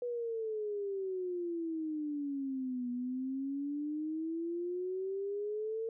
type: exponential two-way sweep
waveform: sine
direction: down then up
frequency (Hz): 490.6 to 243.1 to 455.2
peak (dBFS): -34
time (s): 0.02-5.89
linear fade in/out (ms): 2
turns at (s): 2.9
effects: none